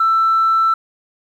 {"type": "tone", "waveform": "sine", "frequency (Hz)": 1330, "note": "E6", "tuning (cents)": 15, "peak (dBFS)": -10, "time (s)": [0, 0.74], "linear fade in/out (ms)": 5, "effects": ["tanh soft clip ceiling -8 dBFS", "8-bit"]}